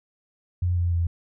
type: tone with pitch steps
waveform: sine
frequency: 88.8 / 86.97 / 85.18 Hz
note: F2 / F2 / F2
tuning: +29 / -7 / -43 cents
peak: -20 dBFS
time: 0.62-1.07 s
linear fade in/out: 5 ms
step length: 150 ms
effects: none